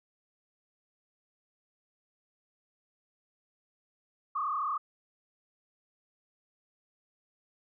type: tone with frequency modulation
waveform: sine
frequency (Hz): 1167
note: D6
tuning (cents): -11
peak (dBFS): -29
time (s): 4.35-4.78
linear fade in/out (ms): 10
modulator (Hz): 33.2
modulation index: 2.5
effects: none